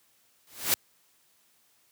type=noise with exponential growth; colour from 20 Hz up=white; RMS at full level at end=-21 dBFS; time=0.47-0.74 s; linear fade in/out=1 ms; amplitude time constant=58 ms; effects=white hiss -66 dBFS RMS until 1.91 s + high-pass 80 Hz 12 dB/octave